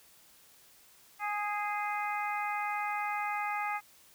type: harmonic tone with a mistuned harmonic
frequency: 415.3 Hz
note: G#4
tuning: in tune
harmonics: 2 / 3 / 4 / 5 / 6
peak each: -34 / -37 / -43 / -38 / -43 dBFS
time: 1.19-3.81 s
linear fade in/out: 50 ms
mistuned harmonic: 4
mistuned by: -16 cents
effects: white hiss -60 dBFS RMS until 4.14 s